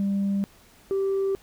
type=tone pair in turn; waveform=sine; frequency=198.2 / 389.7 Hz; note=G3 / G4; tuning=+19 / -10 cents; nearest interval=octave; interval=1171 cents; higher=second; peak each=-20 dBFS; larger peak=neither; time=0-0.44 / 0.91-1.35 s; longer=neither; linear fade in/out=0 ms; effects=tanh soft clip ceiling -20 dBFS + pink hiss -55 dBFS RMS until 1.42 s